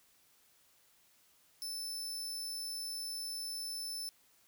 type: tone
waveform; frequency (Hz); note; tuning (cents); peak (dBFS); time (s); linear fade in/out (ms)
sawtooth; 5280; E8; +2; -36; 1.62-4.09; 0
effects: white hiss -68 dBFS RMS until 4.47 s